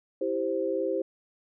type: chord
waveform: sine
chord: C major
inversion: first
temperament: equal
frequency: 329.6 / 392 / 523.3 Hz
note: E4 / G4 / C5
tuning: 0 / 0 / 0 cents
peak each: -32 / -30 / -29 dBFS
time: 0.21-1.02 s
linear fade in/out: 5 ms
effects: none